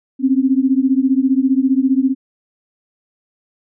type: beating tone pair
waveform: sine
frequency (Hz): 258.5 / 273.5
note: C4 / C#4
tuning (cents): -21 / -23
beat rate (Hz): 15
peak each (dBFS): -14 / -15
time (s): 0.19-2.15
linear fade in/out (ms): 50
effects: none